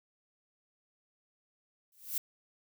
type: noise with exponential growth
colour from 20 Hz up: violet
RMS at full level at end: -30 dBFS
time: 1.92-2.18 s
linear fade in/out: 2 ms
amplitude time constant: 55 ms
effects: none